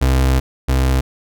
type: tone pair in turn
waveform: 35% pulse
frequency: 65.41 / 65.41 Hz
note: C2 / C2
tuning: 0 / 0 cents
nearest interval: unison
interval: 0 cents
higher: neither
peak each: -10 / -11 dBFS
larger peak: first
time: 0.01-0.4 / 0.68-1.01 s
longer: first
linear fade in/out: 10 ms
effects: none